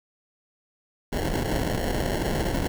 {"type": "noise with sample-and-hold", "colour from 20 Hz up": "pink", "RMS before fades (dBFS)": -26, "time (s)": [1.12, 2.68], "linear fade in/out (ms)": 10, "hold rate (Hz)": 1225, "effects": []}